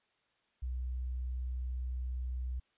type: tone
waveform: sine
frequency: 62.7 Hz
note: B1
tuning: 27 cents sharp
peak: -34 dBFS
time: 0.62-2.6 s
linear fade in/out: 10 ms
effects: white hiss -75 dBFS RMS until 2.77 s + resampled to 8000 Hz